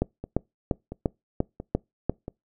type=two click trains; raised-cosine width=2 ms; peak=-9 / -21 dBFS; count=7 / 4; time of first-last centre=0.02-2.096 / 0.24-2.281 s; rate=2.89 / 1.47 Hz; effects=noise-tail reverb RT60 0.2 s tail -25 dB re dry